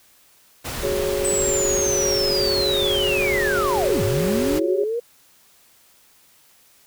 pink noise, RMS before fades -29 dBFS, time 0.64-4.6 s, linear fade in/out 20 ms
sine chord, F# suspended second, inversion none, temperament just, 370 / 416.2 / 555 Hz, F#4 / G#4 / C#5, 0 / +4 / +2 cents, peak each -25 dBFS, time 0.83-4.84 s, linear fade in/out 5 ms
sine linear two-way sweep, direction down then up, 8110 to 91.9 to 484.2 Hz, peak -21 dBFS, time 1.24-5 s, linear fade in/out 10 ms, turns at 4.03 s
effects white hiss -55 dBFS RMS until 6.86 s

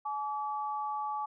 sine tone pair together, 850 / 1150.5 Hz, G#5 / D6, +40 / -36 cents, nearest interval perfect fourth, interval 524 cents, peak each -34 / -36 dBFS, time 0.05-1.26 s, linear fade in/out 10 ms, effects none

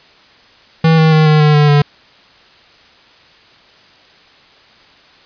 square tone with pitch steps, 161.6 / 158.82 / 156.1 / 153.41 / 150.78 / 148.19 / 145.64 Hz, E3 / D#3 / D#3 / D#3 / D3 / D3 / D3, -34 / +36 / +6 / -24 / +46 / +16 / -14 cents, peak -7 dBFS, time 0.84-1.82 s, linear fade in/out 5 ms, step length 140 ms, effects white hiss -45 dBFS RMS until 5.25 s + resampled to 11025 Hz

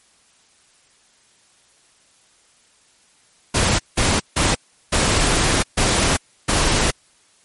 pink noise bursts at uneven times, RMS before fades -17 dBFS, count 6, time 3.54-3.79 / 3.97-4.2 / 4.36-4.55 / 4.92-5.63 / 5.77-6.17 / 6.48-6.91 s, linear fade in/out 10 ms, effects white hiss -56 dBFS RMS until 7.44 s + MP3 48 kbps

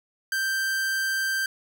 45% pulse tone, 1568 Hz, G6, in tune, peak -24 dBFS, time 0.32-1.46 s, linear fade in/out 2 ms, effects none

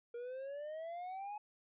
triangle exponential sweep, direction up, 469.2 to 848 Hz, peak -40 dBFS, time 0.14-1.38 s, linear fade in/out 5 ms, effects resampled to 8000 Hz

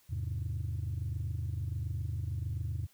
sine chord, E augmented, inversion none, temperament equal, 82.41 / 103.83 / 130.81 Hz, E2 / G#2 / B#2, 0 / 0 / 0 cents, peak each -35 / -35 / -38 dBFS, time 0.09-2.87 s, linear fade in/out 20 ms, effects tanh soft clip ceiling -28 dBFS + white hiss -66 dBFS RMS until 2.93 s

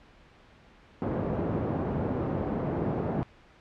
pink band-pass noise, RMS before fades -30 dBFS, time 1.02-3.23 s, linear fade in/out 0 ms, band 110 to 620 Hz, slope 12 dB/octave, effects pink hiss -56 dBFS RMS until 3.6 s + low-pass 3000 Hz 12 dB/octave

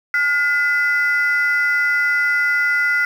sine tone pair together, 1431.4 / 2015 Hz, F6 / B6, +42 / +34 cents, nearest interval tritone, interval 592 cents, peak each -16 dBFS, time 0.14-3.05 s, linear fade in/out 2 ms, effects tanh soft clip ceiling -10 dBFS + 7-bit

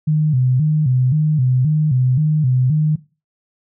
sine tone with vibrato, 140 Hz, C#3, 18 cents sharp, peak -12 dBFS, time 0.07-2.96 s, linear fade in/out 10 ms, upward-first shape square, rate 1.9 Hz, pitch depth 160 cents each way, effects noise-tail reverb RT60 0.3 s tail -18 dB re dry

